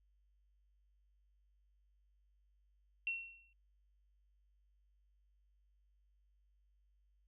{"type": "tone with exponential decay", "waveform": "sine", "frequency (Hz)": 2721, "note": "F7", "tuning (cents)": -46, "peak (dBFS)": -33, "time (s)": [3.07, 3.53], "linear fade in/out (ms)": 1, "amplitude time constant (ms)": 100, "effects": ["added 50 Hz sine -70 dBFS peak until 7.27 s"]}